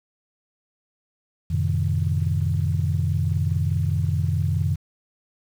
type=chord; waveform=sine; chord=F# diminished seventh; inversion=none; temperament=equal with one note detuned; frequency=90.7 / 110 / 130.81 / 155.56 Hz; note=F#2 / A2 / C3 / Eb3; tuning=-34 / 0 / 0 / 0 cents; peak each=-22 / -28 / -26 / -25 dBFS; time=1.5-4.76 s; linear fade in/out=10 ms; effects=tanh soft clip ceiling -10 dBFS + 8-bit